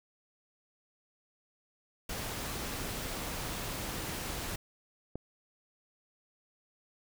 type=noise; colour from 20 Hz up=pink; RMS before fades=-38 dBFS; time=2.09-4.56 s; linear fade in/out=5 ms
type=click; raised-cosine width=2 ms; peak=-24 dBFS; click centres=5.156 s
effects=none